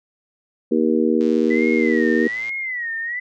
harmonic tone, 79 Hz, D#2, 27 cents sharp, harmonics 3 / 4 / 5 / 6, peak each -19 / -20 / -21 / -22 dBFS, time 0.71-2.28 s, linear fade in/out 10 ms
click train, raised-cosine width 0.2 ms, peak -23 dBFS, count 146, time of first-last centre 1.21-2.493 s, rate 113 Hz
sine tone with vibrato, 1975.5 Hz, B6, in tune, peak -23 dBFS, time 1.5-3.2 s, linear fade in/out 10 ms, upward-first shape sine, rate 1.2 Hz, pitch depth 150 cents each way
effects none

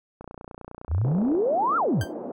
click train, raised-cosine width 1 ms, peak -25 dBFS, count 35, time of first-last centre 0.21-1.351 s, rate 29.8 Hz
sine exponential two-way sweep, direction up then down, 68.8 to 1414 to 68.8 Hz, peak -20 dBFS, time 0.88-2.05 s, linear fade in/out 50 ms, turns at 1.77 s
pink band-pass noise, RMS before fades -35 dBFS, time 1.04-2.32 s, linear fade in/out 5 ms, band 250 to 710 Hz, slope 24 dB/octave
sawtooth tone with exponential decay, 1570 Hz, G6, 2 cents sharp, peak -25 dBFS, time 2.01-2.13 s, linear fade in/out 2 ms, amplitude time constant 24 ms
effects none

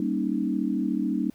sine chord, Eb dominant seventh, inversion first, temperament equal, 196 / 233.1 / 277.2 / 311.1 Hz, G3 / Bb3 / Db4 / Eb4, 0 / 0 / 0 / 0 cents, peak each -29 dBFS, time 0-1.3 s, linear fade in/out 2 ms, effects pink hiss -61 dBFS RMS until 1.34 s

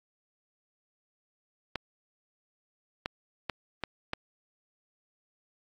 clicks, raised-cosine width 0.3 ms, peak -15 dBFS, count 5, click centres 1.757 / 3.059 / 3.497 / 3.837 / 4.134 s, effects AAC 48 kbps

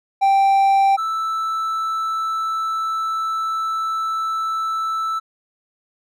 triangle tone pair in turn, 784 / 1318.5 Hz, G5 / E6, 0 / 0 cents, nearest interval major sixth, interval 900 cents, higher second, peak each -10 / -18 dBFS, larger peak first, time 0.21-0.97 / 0.97-5.2 s, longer second, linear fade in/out 20 ms, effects none

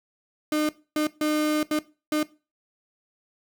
35% pulse tone bursts at uneven times, 304.1 Hz, D#4, 40 cents flat, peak -20 dBFS, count 5, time 0.52-0.69 / 0.96-1.07 / 1.21-1.63 / 1.71-1.79 / 2.12-2.23 s, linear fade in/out 2 ms, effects noise-tail reverb RT60 0.3 s tail -18 dB re dry

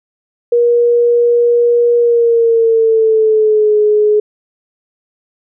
sine tone with pitch glide, 476.4 to 422 Hz, A#4 to G#4, +38 to +28 cents, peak -7 dBFS, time 0.52-4.2 s, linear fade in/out 5 ms, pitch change -210 cents, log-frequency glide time 1.97-3.76 s, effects none

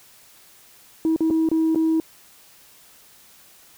sine tone with dropouts, 321.5 Hz, E4, 43 cents flat, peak -15 dBFS, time 1.05-2 s, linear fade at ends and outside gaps 1 ms, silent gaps 1.162-1.206 / 1.302-1.308 / 1.489-1.515 / 1.748-1.758 s, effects tanh soft clip ceiling -14 dBFS + white hiss -51 dBFS RMS until 3.77 s

